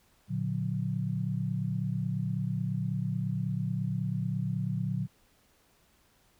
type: chord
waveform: sine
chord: Bb augmented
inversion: none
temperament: just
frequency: 116.54 / 145.68 / 182.1 Hz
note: Bb2 / D3 / F#3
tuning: 0 / -14 / -27 cents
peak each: -33 dBFS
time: 0.28-5.08 s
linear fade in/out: 50 ms
effects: pink hiss -66 dBFS RMS until 6.39 s